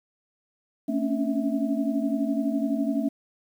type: tone cluster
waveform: sine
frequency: 224.6 / 272.8 / 284.7 / 654 Hz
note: A3 / C#4 / C#4 / E5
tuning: +36 / -28 / +46 / -14 cents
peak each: -28 / -27 / -28 / -34 dBFS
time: 0.88-3.09 s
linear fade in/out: 10 ms
effects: 9-bit